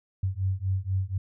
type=beating tone pair; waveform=sine; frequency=93.2 / 97.3 Hz; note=F#2 / G2; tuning=+13 / -12 cents; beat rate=4.1 Hz; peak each=-28 dBFS; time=0.23-1.18 s; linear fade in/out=5 ms; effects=none